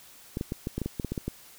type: clicks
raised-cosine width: 3 ms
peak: -17 dBFS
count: 12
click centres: 0.371 / 0.411 / 0.521 / 0.671 / 0.78 / 0.817 / 0.86 / 0.998 / 1.047 / 1.12 / 1.178 / 1.28 s
effects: white hiss -52 dBFS RMS until 1.58 s

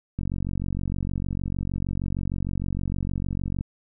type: click train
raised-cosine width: 5 ms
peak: -16 dBFS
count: 160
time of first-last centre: 0.19-3.609 s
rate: 46.5 Hz
effects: none

